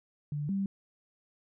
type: tone pair in turn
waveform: sine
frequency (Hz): 146.83 / 195.99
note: D3 / G3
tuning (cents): 0 / 0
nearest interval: perfect fourth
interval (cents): 500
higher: second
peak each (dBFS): -31 / -28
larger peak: second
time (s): 0.32-0.49 / 0.49-0.66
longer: neither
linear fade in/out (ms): 2
effects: none